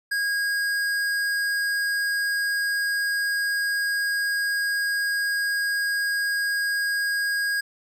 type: tone with tanh clipping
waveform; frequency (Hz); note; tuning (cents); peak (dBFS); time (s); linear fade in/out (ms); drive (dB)
sine; 1636; G#6; -26; -24; 0.11-7.61; 10; 18
effects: none